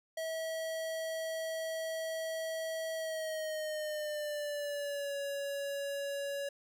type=tone with pitch glide; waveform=square; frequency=646 to 562.4 Hz; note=E5 to C#5; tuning=-35 to +25 cents; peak=-36 dBFS; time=0.17-6.49 s; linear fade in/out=5 ms; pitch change=-240 cents; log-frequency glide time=2.95-5.16 s; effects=none